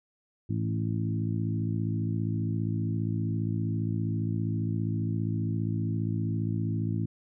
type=harmonic tone with a mistuned harmonic; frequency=55 Hz; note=A1; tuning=in tune; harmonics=2 / 3 / 4 / 5 / 6; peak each=-29 / -33 / -35 / -37 / -39 dBFS; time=0.49-7.06 s; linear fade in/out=10 ms; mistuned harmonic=2; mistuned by=-37 cents; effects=none